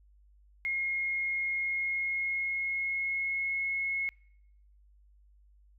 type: tone with pitch glide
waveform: sine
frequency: 2150 to 2175 Hz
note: C7 to C#7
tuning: +47 to -33 cents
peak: -29 dBFS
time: 0.65-4.09 s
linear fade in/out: 0 ms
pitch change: +20 cents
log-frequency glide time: 1.55-3.63 s
effects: noise-tail reverb RT60 0.8 s tail -26 dB re dry + added 50 Hz sine -58 dBFS peak until 5.78 s